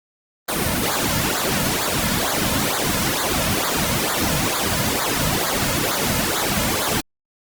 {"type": "noise with flanger", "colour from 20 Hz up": "pink", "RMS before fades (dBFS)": -21, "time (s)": [0.48, 7.01], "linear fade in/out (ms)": 10, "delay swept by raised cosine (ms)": [0.35, 2.65], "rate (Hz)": 2.2, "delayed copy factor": -1, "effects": ["Opus 32 kbps"]}